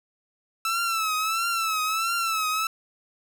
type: tone with vibrato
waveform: sawtooth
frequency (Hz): 1318.5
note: E6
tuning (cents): 0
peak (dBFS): -20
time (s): 0.65-2.67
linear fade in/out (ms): 2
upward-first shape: triangle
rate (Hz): 1.5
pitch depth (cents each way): 91
effects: none